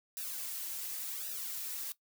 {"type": "noise with flanger", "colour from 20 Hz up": "blue", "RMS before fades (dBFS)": -40, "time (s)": [0.17, 1.92], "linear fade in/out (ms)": 0, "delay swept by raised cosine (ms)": [0.91, 4.01], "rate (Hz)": 0.9, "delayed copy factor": -0.85, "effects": ["noise-tail reverb RT60 0.1 s tail -17 dB re dry"]}